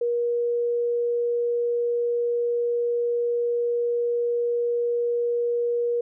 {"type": "tone", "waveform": "sine", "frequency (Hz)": 476.4, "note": "A#4", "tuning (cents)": 38, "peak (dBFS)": -21, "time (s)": [0.01, 6.01], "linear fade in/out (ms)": 5, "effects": []}